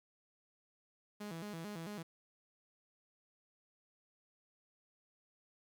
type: tone with vibrato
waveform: sawtooth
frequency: 185 Hz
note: F#3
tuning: in tune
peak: -39 dBFS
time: 1.2-2.03 s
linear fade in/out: 10 ms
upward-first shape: square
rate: 4.5 Hz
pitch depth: 200 cents each way
effects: 11-bit